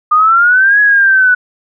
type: exponential two-way sweep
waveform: sine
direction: up then down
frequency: 1211 to 1685 to 1476 Hz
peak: -5 dBFS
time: 0.11-1.35 s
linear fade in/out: 10 ms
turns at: 0.8 s
effects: none